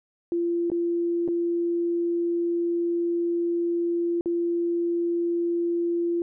sine tone with dropouts, 342.6 Hz, F4, 33 cents flat, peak -22 dBFS, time 0.32-6.22 s, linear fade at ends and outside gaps 1 ms, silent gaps 0.701-0.717 / 1.278-1.285 / 4.21-4.258 s, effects none

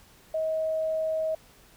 sine tone, 635 Hz, D#5, 35 cents sharp, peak -25 dBFS, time 0.34-1.35 s, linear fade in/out 5 ms, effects pink hiss -56 dBFS RMS until 1.76 s

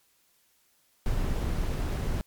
brown noise, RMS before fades -28 dBFS, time 1.06-2.21 s, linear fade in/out 0 ms, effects white hiss -67 dBFS RMS until 2.26 s + MP3 96 kbps

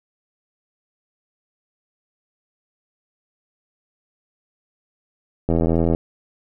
click train, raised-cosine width 2 ms, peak -6 dBFS, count 39, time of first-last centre 5.49-5.949 s, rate 82.8 Hz, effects none

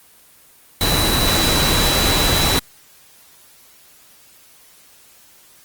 sine tone in noise, 3951 Hz, B7, in tune, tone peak -20 dBFS, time 0.81-2.59 s, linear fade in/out 0 ms, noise pink, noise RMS -17 dBFS, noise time 0.81-2.59 s, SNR -6 dB, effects white hiss -49 dBFS RMS until 5.64 s + Opus 24 kbps

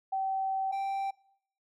sine / triangle tone pair in turn, 770 / 782.6 Hz, G5 / G5, -31 / -3 cents, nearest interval unison, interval 28 cents, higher second, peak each -28 dBFS, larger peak neither, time 0.12-0.72 / 0.72-1.11 s, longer first, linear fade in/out 10 ms, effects noise-tail reverb RT60 0.7 s tail -23 dB re dry

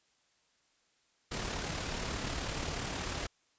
pink noise with amplitude modulation, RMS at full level -35 dBFS, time 1.31-3.27 s, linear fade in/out 10 ms, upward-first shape sine, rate 36.5 Hz, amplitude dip 40%, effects white hiss -72 dBFS RMS until 3.58 s + resampled to 16000 Hz

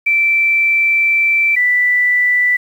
sine tone pair in turn, 2335 / 1976.6 Hz, D7 / B6, -11 / +1 cents, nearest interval minor third, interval 288 cents, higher first, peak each -10 dBFS, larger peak neither, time 0.06-1.56 / 1.56-2.57 s, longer first, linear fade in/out 10 ms, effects 7-bit

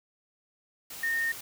sine tone in noise, 1836 Hz, A#6, 27 cents flat, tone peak -26 dBFS, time 1.03-1.32 s, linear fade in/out 5 ms, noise white, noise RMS -42 dBFS, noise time 0.9-1.41 s, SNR +13 dB, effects none

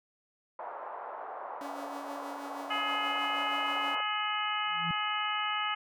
pink band-pass noise, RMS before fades -41 dBFS, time 0.59-4.01 s, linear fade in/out 2 ms, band 640 to 1100 Hz, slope 24 dB/octave
sawtooth tone with tremolo, 283.1 Hz, C#4, 37 cents sharp, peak -37 dBFS, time 1.61-3.95 s, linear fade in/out 2 ms, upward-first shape sine, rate 6.3 Hz, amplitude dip 40%
harmonic tone, 421.9 Hz, G#4, 27 cents sharp, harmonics 2 / 3 / 4 / 5 / 6 / 7, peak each -37 / -33 / -40 / -38 / -41 / -36 dBFS, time 2.7-5.75 s, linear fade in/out 10 ms
sine tone with exponential growth, 168.1 Hz, E3, 34 cents sharp, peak -30 dBFS, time 4.66-4.91 s, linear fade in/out 0 ms, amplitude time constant 53 ms
effects none

